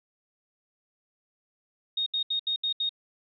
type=tone bursts; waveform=sine; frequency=3717 Hz; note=A#7; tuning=6 cents flat; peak=-25 dBFS; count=6; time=1.97-2.893 s; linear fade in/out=5 ms; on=93 ms; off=73 ms; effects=none